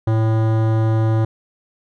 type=tone with hard clipping; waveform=sine; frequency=111 Hz; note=A2; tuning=16 cents sharp; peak=-16 dBFS; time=0.07-1.25 s; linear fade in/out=5 ms; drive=17 dB; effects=none

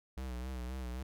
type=tone with vibrato; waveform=square; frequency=63.1 Hz; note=B1; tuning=38 cents sharp; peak=-39 dBFS; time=0.17-1.03 s; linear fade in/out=5 ms; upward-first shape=sine; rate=3.8 Hz; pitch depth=69 cents each way; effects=none

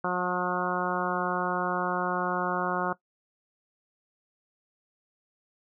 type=harmonic tone; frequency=180.1 Hz; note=F#3; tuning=46 cents flat; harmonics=1 / 2 / 3 / 4 / 5 / 6 / 7 / 8; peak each=-34 / -34 / -34 / -34 / -34 / -34 / -34 / -34 dBFS; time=0.04-2.93 s; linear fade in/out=5 ms; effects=noise-tail reverb RT60 0.1 s tail -18 dB re dry

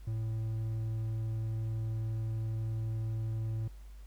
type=tone; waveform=triangle; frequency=111 Hz; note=A2; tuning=16 cents sharp; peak=-30 dBFS; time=0.07-3.68 s; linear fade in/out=5 ms; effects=added 50 Hz sine -46 dBFS peak until 4.06 s + pink hiss -65 dBFS RMS until 4.06 s

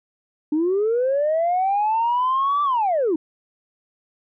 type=linear two-way sweep; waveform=sine; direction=up then down; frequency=293.7 to 1174.7 to 293.7 Hz; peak=-16 dBFS; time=0.52-3.16 s; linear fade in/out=5 ms; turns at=2.63 s; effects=tanh soft clip ceiling -14 dBFS

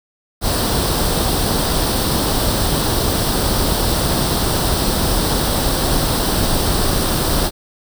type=noise with comb filter; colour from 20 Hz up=pink; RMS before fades=-17 dBFS; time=0.41-7.51 s; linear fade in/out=50 ms; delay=0.22 ms; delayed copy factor=+0.6; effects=none

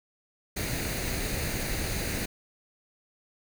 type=noise with comb filter; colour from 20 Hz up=pink; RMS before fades=-31 dBFS; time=0.56-2.26 s; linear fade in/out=10 ms; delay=0.46 ms; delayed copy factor=+0.55; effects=none

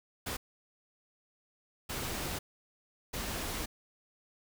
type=noise bursts at uneven times; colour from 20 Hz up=pink; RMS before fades=-37 dBFS; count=3; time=0.26-0.37 / 1.89-2.39 / 3.13-3.66 s; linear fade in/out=10 ms; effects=none

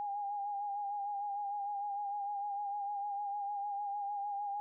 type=tone with vibrato; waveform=sine; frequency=813 Hz; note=G#5; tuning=37 cents flat; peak=-35 dBFS; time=0-4.6 s; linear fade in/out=0 ms; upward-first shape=sine; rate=6.6 Hz; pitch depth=37 cents each way; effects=none

